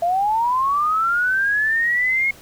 sine linear sweep, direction up, 669 to 2175 Hz, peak -16 dBFS, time 0.02-2.31 s, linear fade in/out 5 ms, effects pink hiss -45 dBFS RMS until 2.41 s

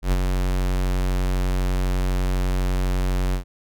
square tone with ADSR envelope, 46 Hz, F#1, 9 cents flat, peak -16 dBFS, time 0.02-3.44 s, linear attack 100 ms, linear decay 36 ms, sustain -4 dB, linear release 100 ms, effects none

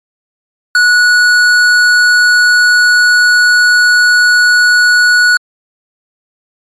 sine tone with hard clipping, 1466 Hz, F#6, 16 cents flat, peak -6 dBFS, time 0.75-5.37 s, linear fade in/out 2 ms, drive 18 dB, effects low-pass 8000 Hz 12 dB/octave + MP3 64 kbps

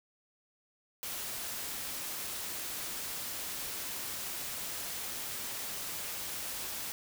white noise, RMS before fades -39 dBFS, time 1.03-6.92 s, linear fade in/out 0 ms, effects none

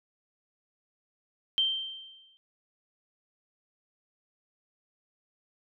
sine tone with exponential decay, 3136 Hz, G7, in tune, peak -21 dBFS, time 1.58-2.37 s, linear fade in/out 0 ms, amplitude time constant 170 ms, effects none

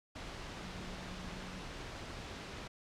sine tone in noise, 183.4 Hz, F#3, 15 cents flat, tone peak -49 dBFS, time 0.62-1.62 s, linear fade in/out 10 ms, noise pink, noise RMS -45 dBFS, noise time 0.15-2.68 s, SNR -7 dB, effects low-pass 5000 Hz 12 dB/octave

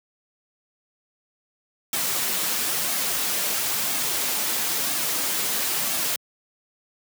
white noise with flanger, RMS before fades -25 dBFS, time 1.93-6.16 s, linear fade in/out 2 ms, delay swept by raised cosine 2 to 7.7 ms, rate 1 Hz, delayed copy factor -0.5, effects high-pass 150 Hz 12 dB/octave

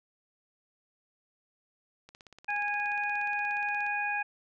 click train, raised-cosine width 0.2 ms, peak -33 dBFS, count 31, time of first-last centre 2.09-3.865 s, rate 16.9 Hz
harmonic tone, 824 Hz, G#5, 14 cents flat, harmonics 1 / 2 / 3, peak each -33 / -33 / -33 dBFS, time 2.48-4.23 s, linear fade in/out 10 ms
effects none

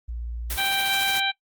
sine tone, 58.27 Hz, A#1, in tune, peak -29 dBFS, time 0.08-0.57 s, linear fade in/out 10 ms
white noise with tremolo, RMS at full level -29 dBFS, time 0.5-1.2 s, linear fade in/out 2 ms, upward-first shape sine, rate 14 Hz, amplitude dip 40%
harmonic tone, 784 Hz, G5, in tune, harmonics 1 / 2 / 3 / 4 / 5, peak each -28 / -28 / -28 / -28 / -28 dBFS, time 0.57-1.32 s, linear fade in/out 20 ms
effects noise-tail reverb RT60 0.1 s tail -20 dB re dry + Opus 32 kbps

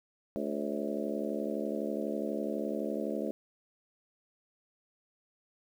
harmonic tone with a mistuned harmonic, 72 Hz, D2, 34 cents flat, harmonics 3 / 4 / 5 / 6 / 7 / 8 / 9, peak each -37 / -38 / -39 / -40 / -40 / -41 / -42 dBFS, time 0.36-3.31 s, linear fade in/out 0 ms, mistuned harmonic 7, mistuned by +65 cents, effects 10-bit

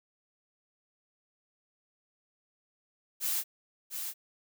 blue noise with echo, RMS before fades -31 dBFS, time 3.2-3.44 s, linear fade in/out 50 ms, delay 700 ms, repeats 1, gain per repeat -6 dB, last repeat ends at 4.14 s, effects none

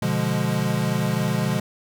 square chord, B diminished seventh, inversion none, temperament equal, 123.47 / 146.83 / 174.61 / 207.7 Hz, B2 / D3 / F3 / Ab3, 0 / 0 / 0 / 0 cents, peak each -27 dBFS, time 0.02-1.6 s, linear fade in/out 5 ms, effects none

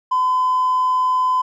sine tone with hard clipping, 1016 Hz, B5, 49 cents sharp, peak -15 dBFS, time 0.11-1.42 s, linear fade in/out 10 ms, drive 1 dB, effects none

